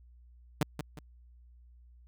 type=tone with echo; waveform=sawtooth; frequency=150 Hz; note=D3; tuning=37 cents sharp; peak=-21 dBFS; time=0.61-0.63 s; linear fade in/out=2 ms; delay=180 ms; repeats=2; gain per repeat=-9 dB; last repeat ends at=0.99 s; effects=added 60 Hz sine -54 dBFS peak until 2.07 s